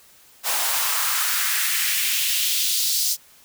white noise with high-pass filter sweep, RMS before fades -22 dBFS, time 0.43-3.17 s, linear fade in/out 50 ms, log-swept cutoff 720 to 5100 Hz, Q 2, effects white hiss -52 dBFS RMS until 3.44 s

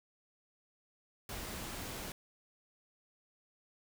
pink noise, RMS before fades -43 dBFS, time 1.29-2.12 s, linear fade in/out 2 ms, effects none

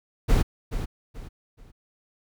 brown noise with echo, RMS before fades -18 dBFS, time 0.28-0.43 s, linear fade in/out 20 ms, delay 430 ms, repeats 3, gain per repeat -10 dB, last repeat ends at 1.72 s, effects none

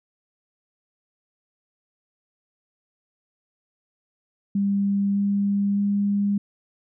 sine tone with pitch steps, 199.5 / 200.8 / 202.1 Hz, G3 / G3 / G#3, +31 / +42 / -47 cents, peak -19 dBFS, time 4.55-6.38 s, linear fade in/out 5 ms, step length 610 ms, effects none

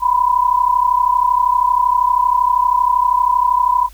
sine tone pair together, 976 / 1008.7 Hz, B5 / B5, -21 / +36 cents, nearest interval minor second, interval 57 cents, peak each -14 dBFS, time 0-3.89 s, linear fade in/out 50 ms, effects added 49 Hz sine -38 dBFS peak until 3.93 s + white hiss -48 dBFS RMS until 3.93 s

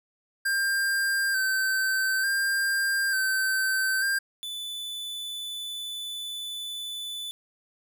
square tone with vibrato, 1568 Hz, G6, in tune, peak -24 dBFS, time 0.45-4.19 s, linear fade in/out 10 ms, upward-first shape square, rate 0.56 Hz, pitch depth 28 cents each way
45% pulse tone, 3489 Hz, A7, 15 cents flat, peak -33 dBFS, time 4.43-7.31 s, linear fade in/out 0 ms
effects none

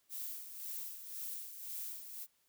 violet noise with tremolo, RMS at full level -42 dBFS, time 0.09-2.27 s, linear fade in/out 50 ms, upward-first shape sine, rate 1.9 Hz, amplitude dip 60%, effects white hiss -75 dBFS RMS until 2.48 s

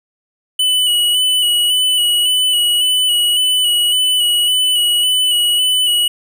square tone with vibrato, 2960 Hz, F#7, in tune, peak -12 dBFS, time 0.59-6.08 s, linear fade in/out 5 ms, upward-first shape square, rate 1.8 Hz, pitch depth 24 cents each way, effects none

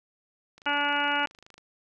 click train, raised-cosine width 0.2 ms, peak -33 dBFS, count 27, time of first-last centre 0.58-1.58 s, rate 26 Hz
harmonic tone, 288.9 Hz, D4, 28 cents flat, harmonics 1 / 2 / 3 / 4 / 5 / 6 / 7 / 8 / 9 / 10, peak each -36 / -37 / -29 / -37 / -28 / -38 / -38 / -35 / -37 / -32 dBFS, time 0.66-1.26 s, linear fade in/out 5 ms
effects none

